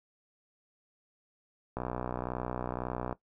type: click train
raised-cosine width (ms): 1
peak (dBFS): -20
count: 85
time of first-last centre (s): 1.77-3.127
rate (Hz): 61.9
effects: noise-tail reverb RT60 0.1 s tail -17 dB re dry